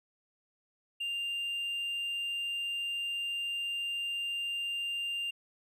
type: tone with hard clipping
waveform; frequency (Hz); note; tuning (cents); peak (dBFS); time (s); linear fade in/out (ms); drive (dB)
sine; 2794; F7; 0; -33; 1-5.31; 10; 2
effects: none